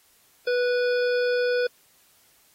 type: harmonic tone with a mistuned harmonic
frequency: 491.6 Hz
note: B4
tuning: 8 cents flat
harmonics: 1 / 3 / 5 / 7 / 9 / 10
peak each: -21 / -29 / -38 / -42 / -40 / -40 dBFS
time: 0.47-1.67 s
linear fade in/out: 5 ms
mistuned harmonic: 10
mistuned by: +46 cents
effects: white hiss -60 dBFS RMS until 2.54 s + AAC 48 kbps